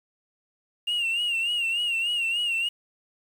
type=tone with vibrato; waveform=sine; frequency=2794 Hz; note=F7; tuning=in tune; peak=-21 dBFS; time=0.87-2.69 s; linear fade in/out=10 ms; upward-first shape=sine; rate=3.4 Hz; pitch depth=73 cents each way; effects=tanh soft clip ceiling -22 dBFS + 8-bit